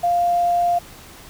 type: tone with quantisation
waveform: sine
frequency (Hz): 698.5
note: F5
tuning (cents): 0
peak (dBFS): -15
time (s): 0.03-0.79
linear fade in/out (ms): 10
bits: 7
effects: pink hiss -42 dBFS RMS until 1.29 s